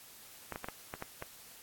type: clicks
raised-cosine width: 0.5 ms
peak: -24 dBFS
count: 7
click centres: 0.523 / 0.559 / 0.644 / 0.686 / 0.939 / 1.024 / 1.224 s
effects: white hiss -54 dBFS RMS until 1.62 s + AAC 64 kbps